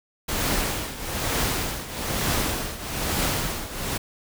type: noise with tremolo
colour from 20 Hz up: pink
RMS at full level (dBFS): -23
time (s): 0.28-3.98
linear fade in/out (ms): 10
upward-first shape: triangle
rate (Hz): 1.1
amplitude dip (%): 80
effects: none